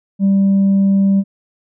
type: tone with tanh clipping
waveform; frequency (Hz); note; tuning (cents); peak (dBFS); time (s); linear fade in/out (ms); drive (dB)
sine; 196; G3; 0; -10; 0.19-1.24; 50; 1
effects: none